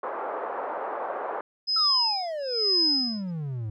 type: band-pass noise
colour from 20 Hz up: pink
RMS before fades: -32 dBFS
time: 0.03-1.41 s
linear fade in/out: 2 ms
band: 470 to 1200 Hz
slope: 24 dB/octave
type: tone with tremolo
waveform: sine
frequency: 5060 Hz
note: D#8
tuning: 28 cents sharp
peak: -19 dBFS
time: 1.67-3.31 s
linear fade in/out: 20 ms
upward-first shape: sine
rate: 1.1 Hz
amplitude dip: 100%
type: exponential sweep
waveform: triangle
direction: down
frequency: 1339 to 103.83 Hz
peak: -27 dBFS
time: 1.76-3.7 s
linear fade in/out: 5 ms
effects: none